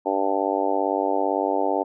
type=harmonic tone; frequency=97.8 Hz; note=G2; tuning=4 cents flat; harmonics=3 / 4 / 5 / 6 / 7 / 8 / 9; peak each=-28 / -28 / -28 / -28 / -28 / -28 / -28 dBFS; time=0.05-1.84 s; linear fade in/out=20 ms; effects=none